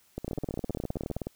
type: two click trains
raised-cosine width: 2 ms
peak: -19 / -20 dBFS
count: 20 / 16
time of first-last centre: 0.28-1.27 / 0.18-1.167 s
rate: 19.2 / 15.2 Hz
effects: white hiss -64 dBFS RMS until 1.35 s